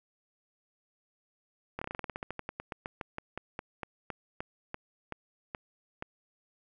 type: slowing click train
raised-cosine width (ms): 0.5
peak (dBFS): -21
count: 28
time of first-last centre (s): 1.79-6.024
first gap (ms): 25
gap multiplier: 1.12
effects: none